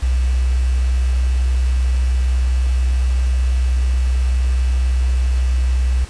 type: tone with quantisation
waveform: sine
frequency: 63.1 Hz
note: B1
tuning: 38 cents sharp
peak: -13 dBFS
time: 0.02-6.05 s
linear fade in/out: 10 ms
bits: 6
effects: pink hiss -38 dBFS RMS until 6.09 s + resampled to 22050 Hz